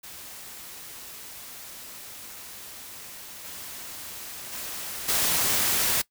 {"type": "noise with level steps", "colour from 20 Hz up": "white", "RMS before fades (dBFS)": [-42, -39, -35, -24], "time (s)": [0.03, 6.02], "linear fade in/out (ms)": 10, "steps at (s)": [3.44, 4.52, 5.08], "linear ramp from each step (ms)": 10, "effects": ["noise-tail reverb RT60 0.1 s tail -20 dB re dry"]}